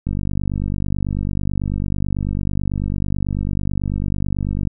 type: click train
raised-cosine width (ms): 5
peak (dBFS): -10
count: 227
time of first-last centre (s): 0.07-4.673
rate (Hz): 49.1
effects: none